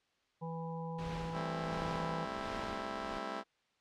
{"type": "harmonic tone", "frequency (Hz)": 164.81, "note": "E3", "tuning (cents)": 0, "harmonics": [1, 3, 5, 6], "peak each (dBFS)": [-40, -45, -47, -48], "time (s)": [0.41, 2.26], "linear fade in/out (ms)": 20}
{"type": "noise with tremolo", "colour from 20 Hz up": "pink", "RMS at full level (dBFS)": -44, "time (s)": [0.98, 3.19], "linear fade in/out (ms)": 10, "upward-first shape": "sine", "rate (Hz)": 1.4, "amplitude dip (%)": 75}
{"type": "chord", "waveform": "10% pulse", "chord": "A minor seventh", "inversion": "third", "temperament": "just", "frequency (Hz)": [198, 220, 264, 330], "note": ["G3", "A3", "C4", "E4"], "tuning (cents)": [18, 0, 16, 2], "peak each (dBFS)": -37, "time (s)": [1.32, 3.44], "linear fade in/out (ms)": 50}
{"effects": ["white hiss -75 dBFS RMS until 3.8 s", "low-pass 4000 Hz 12 dB/octave"]}